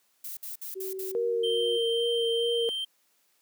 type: noise bursts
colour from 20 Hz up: violet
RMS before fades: -38 dBFS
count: 5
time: 0.24-1.118 s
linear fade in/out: 5 ms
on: 130 ms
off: 57 ms
type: tone with pitch glide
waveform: sine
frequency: 380.4 to 363.2 Hz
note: F#4 to F#4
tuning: +48 to -32 cents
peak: -33 dBFS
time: 0.75-1.78 s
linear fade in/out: 20 ms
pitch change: -80 cents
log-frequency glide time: 1.22-1.64 s
type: tone with vibrato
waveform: sine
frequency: 466.2 Hz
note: A#4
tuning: in tune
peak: -25 dBFS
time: 1.15-2.69 s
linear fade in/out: 0 ms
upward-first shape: sine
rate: 2.4 Hz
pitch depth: 18 cents each way
type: tone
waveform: triangle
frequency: 3136 Hz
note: G7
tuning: in tune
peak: -28 dBFS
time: 1.43-2.85 s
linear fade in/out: 10 ms
effects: white hiss -69 dBFS RMS until 3.41 s + high-pass 200 Hz 12 dB/octave